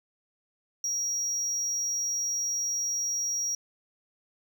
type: tone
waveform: triangle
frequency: 5680 Hz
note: F8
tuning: 28 cents sharp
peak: -26 dBFS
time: 0.84-3.55 s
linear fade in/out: 2 ms
effects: none